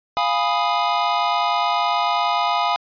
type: chord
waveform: square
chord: F half-diminished seventh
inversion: none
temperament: equal with one note detuned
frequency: 698.5 / 825.3 / 987.8 / 1244.5 Hz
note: F5 / Ab5 / Cb6 / Eb6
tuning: 0 / -11 / 0 / 0 cents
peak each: -24 dBFS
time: 0.17-2.76 s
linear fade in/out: 0 ms
effects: resampled to 11025 Hz